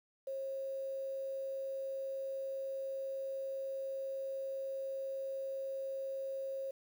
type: tone with quantisation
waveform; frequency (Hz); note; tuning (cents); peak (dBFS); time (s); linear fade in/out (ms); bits
sine; 539; C#5; -49; -37; 0.27-6.71; 5; 10
effects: none